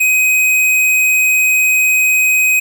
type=tone; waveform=square; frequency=2516 Hz; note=D#7; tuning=19 cents sharp; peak=-10 dBFS; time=0-2.6 s; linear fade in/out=10 ms; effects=7-bit